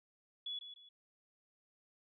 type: tone with echo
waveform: sine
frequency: 3401 Hz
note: G#7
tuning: 40 cents sharp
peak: -39 dBFS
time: 0.46-0.59 s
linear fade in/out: 5 ms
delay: 150 ms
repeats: 2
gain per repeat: -9 dB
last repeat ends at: 0.89 s
effects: none